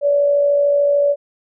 sine tone with amplitude modulation, 573 Hz, D5, 43 cents flat, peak -10 dBFS, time 0.01-1.16 s, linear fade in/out 50 ms, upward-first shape sine, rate 53.5 Hz, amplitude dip 35%, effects none

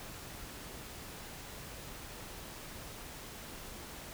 silence, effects pink hiss -47 dBFS RMS until 4.13 s

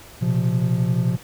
triangle chord, Bb suspended second, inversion none, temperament equal with one note detuned, 119.33 / 130.81 / 174.61 Hz, Bb2 / C3 / F3, +41 / 0 / 0 cents, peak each -20 dBFS, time 0.21-1.17 s, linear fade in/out 20 ms, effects pink hiss -44 dBFS RMS until 1.23 s

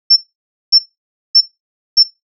sine tone bursts, 5390 Hz, E8, 38 cents sharp, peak -4 dBFS, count 4, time 0.1-2.032 s, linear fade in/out 10 ms, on 63 ms, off 560 ms, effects noise-tail reverb RT60 0.2 s tail -17 dB re dry

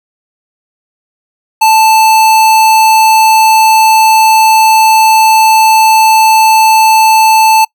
square tone, 880 Hz, A5, in tune, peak -4 dBFS, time 1.61-7.65 s, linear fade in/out 10 ms, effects noise-tail reverb RT60 0.1 s tail -25 dB re dry

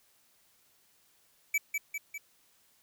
square tone with echo, 2300 Hz, D7, 37 cents flat, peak -26 dBFS, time 1.54-1.58 s, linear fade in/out 5 ms, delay 200 ms, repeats 3, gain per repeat -4 dB, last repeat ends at 2.18 s, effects white hiss -67 dBFS RMS until 2.82 s

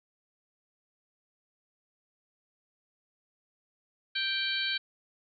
harmonic tone with a mistuned harmonic, 784 Hz, G5, in tune, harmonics 2 / 3 / 4 / 5 / 6, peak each -34 / -36 / -34 / -34 / -37 dBFS, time 4.15-4.78 s, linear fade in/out 10 ms, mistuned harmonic 6, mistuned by -96 cents, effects none

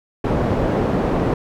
white low-pass noise, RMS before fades -19 dBFS, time 0.24-1.34 s, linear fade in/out 5 ms, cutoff 490 Hz, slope 12 dB/octave, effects none

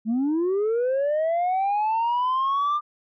sine linear sweep, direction up, 211.3 to 1206 Hz, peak -18 dBFS, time 0.05-2.81 s, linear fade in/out 50 ms, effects tanh soft clip ceiling -19 dBFS

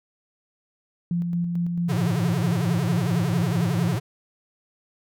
sine tone with tremolo, 172.6 Hz, F3, 20 cents flat, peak -21 dBFS, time 1.11-3.95 s, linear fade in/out 2 ms, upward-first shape square, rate 4.5 Hz, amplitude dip 30%
square tone with vibrato, 123.47 Hz, B2, in tune, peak -24 dBFS, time 1.88-4 s, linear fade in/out 20 ms, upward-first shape sine, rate 11 Hz, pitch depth 300 cents each way
effects none

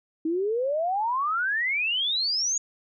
sine exponential sweep, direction up, 311.1 to 6810 Hz, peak -23 dBFS, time 0.25-2.58 s, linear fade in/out 5 ms, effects none

